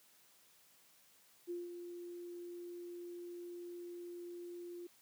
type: tone with ADSR envelope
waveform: sine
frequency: 349.2 Hz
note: F4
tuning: in tune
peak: -38 dBFS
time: 1.47-4.87 s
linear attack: 33 ms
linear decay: 180 ms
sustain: -7 dB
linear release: 6 ms
effects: white hiss -67 dBFS RMS until 5.01 s + high-pass 100 Hz 12 dB/octave